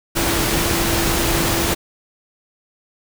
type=tone in noise; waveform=sine; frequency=336.6 Hz; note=E4; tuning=36 cents sharp; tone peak=-24 dBFS; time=0.15-1.75 s; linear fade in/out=20 ms; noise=pink; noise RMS=-19 dBFS; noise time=0.15-1.75 s; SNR=-8 dB; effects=none